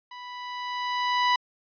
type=tone with level ramp; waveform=sawtooth; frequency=987.8 Hz; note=B5; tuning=in tune; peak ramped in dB=-36 to -15 dBFS; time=0.11-1.36 s; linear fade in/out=5 ms; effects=resampled to 11025 Hz